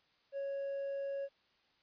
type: tone with hard clipping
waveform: sine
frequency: 554 Hz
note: C#5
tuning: 1 cent flat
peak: -37 dBFS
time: 0.32-1.29 s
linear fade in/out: 50 ms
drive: 2 dB
effects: white hiss -72 dBFS RMS until 1.82 s + resampled to 11025 Hz